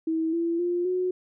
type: tone with pitch steps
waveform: sine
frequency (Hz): 322.7 / 336.4 / 350.7 / 365.6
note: E4 / E4 / F4 / F#4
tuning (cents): -37 / +35 / +7 / -21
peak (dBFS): -23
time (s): 0.07-1.11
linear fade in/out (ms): 5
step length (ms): 260
effects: none